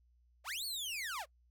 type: linear two-way sweep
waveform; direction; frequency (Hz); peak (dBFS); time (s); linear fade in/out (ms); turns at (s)
sawtooth; up then down; 493.9 to 4518 to 493.9; -35; 0.44-1.26; 50; 0.65
effects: noise-tail reverb RT60 0.1 s tail -22 dB re dry + added 60 Hz sine -66 dBFS peak until 1.5 s